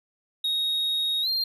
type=tone with pitch glide; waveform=triangle; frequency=3756 to 4192 Hz; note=A#7 to C8; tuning=+12 to +2 cents; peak=-22 dBFS; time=0.44-1.44 s; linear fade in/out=5 ms; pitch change=+190 cents; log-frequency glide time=1.22-1.28 s; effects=none